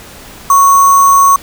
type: tone with sample-and-hold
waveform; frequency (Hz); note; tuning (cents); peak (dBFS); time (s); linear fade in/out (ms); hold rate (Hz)
sine; 1108.7; C#6; 0; -3; 0.5-1.36; 2; 7350
effects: pink hiss -33 dBFS RMS until 1.42 s

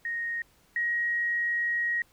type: tone pair in turn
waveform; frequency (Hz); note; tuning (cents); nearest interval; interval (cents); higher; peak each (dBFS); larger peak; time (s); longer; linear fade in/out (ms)
sine; 1864.7 / 1890.7; A#6 / A#6; 0 / +24; unison; 24; second; -29 / -25; second; 0.05-0.42 / 0.76-2.02; second; 2
effects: pink hiss -63 dBFS RMS until 2.12 s

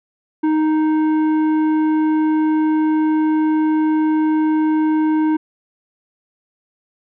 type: tone with tanh clipping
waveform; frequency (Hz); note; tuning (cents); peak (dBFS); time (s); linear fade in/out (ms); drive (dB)
sine; 311.1; D#4; 0; -15; 0.43-5.37; 10; 10
effects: none

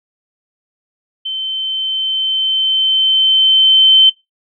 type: tone with level ramp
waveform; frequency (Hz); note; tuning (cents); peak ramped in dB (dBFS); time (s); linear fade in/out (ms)
sine; 3086; G7; -28; -18 to -3; 1.25-4.1; 10
effects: noise-tail reverb RT60 0.2 s tail -22 dB re dry

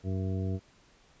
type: harmonic tone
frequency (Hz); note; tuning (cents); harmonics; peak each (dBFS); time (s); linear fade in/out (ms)
94.7; F#2; +41; 1 / 2 / 3 / 4 / 5 / 7; -30 / -36 / -40 / -42 / -44 / -47; 0.03-0.6; 50
effects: pink hiss -62 dBFS RMS until 1.2 s + resampled to 16000 Hz

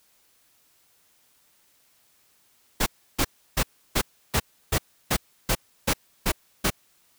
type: noise bursts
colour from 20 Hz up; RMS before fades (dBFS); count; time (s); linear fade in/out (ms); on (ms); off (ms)
pink; -22; 11; 2.8-6.704; 10; 64; 320
effects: white hiss -63 dBFS RMS until 7.18 s

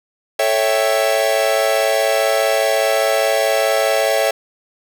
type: chord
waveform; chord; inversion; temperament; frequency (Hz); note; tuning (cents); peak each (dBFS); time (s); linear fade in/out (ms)
45% pulse; A dominant seventh; none; equal; 440 / 554.4 / 659.3 / 784; A4 / C#5 / E5 / G5; 0 / 0 / 0 / 0; -23 / -18 / -18 / -23; 0.39-4.31; 5
effects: none

